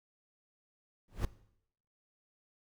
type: noise with exponential growth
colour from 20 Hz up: brown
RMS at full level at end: -29 dBFS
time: 1.08-1.25 s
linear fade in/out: 2 ms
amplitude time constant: 36 ms
effects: noise-tail reverb RT60 0.7 s tail -18 dB re dry